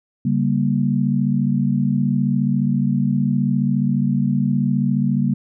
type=chord; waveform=sine; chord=G diminished; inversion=second; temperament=just; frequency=141.12 / 196 / 235.2 Hz; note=Db3 / G3 / Bb3; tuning=+31 / 0 / +16 cents; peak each=-20 dBFS; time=0.25-5.34 s; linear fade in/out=5 ms; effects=none